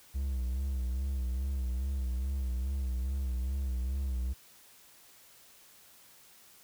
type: tone with vibrato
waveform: triangle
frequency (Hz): 64.9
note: C2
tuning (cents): -13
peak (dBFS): -28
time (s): 0.14-4.34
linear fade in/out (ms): 20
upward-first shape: sine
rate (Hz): 2.4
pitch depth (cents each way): 89
effects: white hiss -58 dBFS RMS until 6.63 s